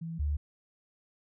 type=tone pair in turn; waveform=sine; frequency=164.8 / 73.41 Hz; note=E3 / D2; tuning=0 / 0 cents; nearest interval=octave + major second; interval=1400 cents; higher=first; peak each=-35 / -27 dBFS; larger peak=second; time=0.01-0.19 / 0.19-0.37 s; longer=neither; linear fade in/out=10 ms; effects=none